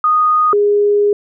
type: tone pair in turn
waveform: sine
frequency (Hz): 1238 / 411.3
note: D#6 / G#4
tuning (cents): -9 / -17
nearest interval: octave + perfect fifth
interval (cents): 1908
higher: first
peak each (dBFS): -9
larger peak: neither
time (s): 0.04-0.53 / 0.53-1.13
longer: second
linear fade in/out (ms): 2
effects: none